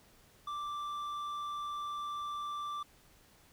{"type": "tone with hard clipping", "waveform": "sine", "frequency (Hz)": 1174.7, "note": "D6", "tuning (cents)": 0, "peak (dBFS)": -38, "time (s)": [0.47, 2.83], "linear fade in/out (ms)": 5, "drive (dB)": 6, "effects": ["pink hiss -63 dBFS RMS until 3.52 s"]}